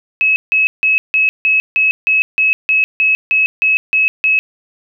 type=tone bursts; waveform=sine; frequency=2575 Hz; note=E7; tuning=41 cents flat; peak=-9 dBFS; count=14; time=0.21-4.39 s; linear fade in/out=0 ms; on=150 ms; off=160 ms; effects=none